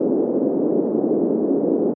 pink band-pass noise, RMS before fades -19 dBFS, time 0-1.94 s, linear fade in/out 10 ms, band 250 to 450 Hz, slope 24 dB/octave, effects high-pass 150 Hz 12 dB/octave

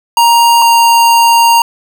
square tone pair in turn, 936 / 931.5 Hz, A#5 / A#5, +7 / -2 cents, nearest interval unison, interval 9 cents, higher first, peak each -5 dBFS, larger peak neither, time 0.17-0.62 / 0.62-1.62 s, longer second, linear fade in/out 2 ms, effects none

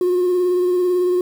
sine tone with vibrato, 360 Hz, F#4, 47 cents flat, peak -12 dBFS, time 0.01-1.21 s, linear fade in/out 2 ms, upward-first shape sine, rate 18 Hz, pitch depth 26 cents each way, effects tanh soft clip ceiling -13 dBFS + 7-bit

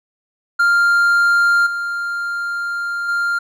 triangle tone with level steps, 1396.9 Hz, F6, in tune, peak -9 / -18 / -14 dBFS, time 0.59-3.39 s, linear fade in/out 10 ms, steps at 1.66 / 3.08 s, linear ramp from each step 10 ms, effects none

